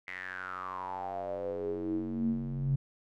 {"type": "tone with band-pass filter sweep", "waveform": "square", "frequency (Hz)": 46.25, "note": "F#1", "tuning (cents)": 0, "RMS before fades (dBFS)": -35, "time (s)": [0.07, 2.76], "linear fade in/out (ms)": 10, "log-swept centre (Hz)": [2100, 140], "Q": 9.1, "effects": []}